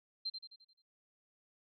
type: tone with echo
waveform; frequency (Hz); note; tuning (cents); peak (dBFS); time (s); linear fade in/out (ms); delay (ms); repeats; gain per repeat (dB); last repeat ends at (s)
sine; 4148; C8; -16; -35; 0.25-0.3; 10; 87; 6; -6; 0.822
effects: none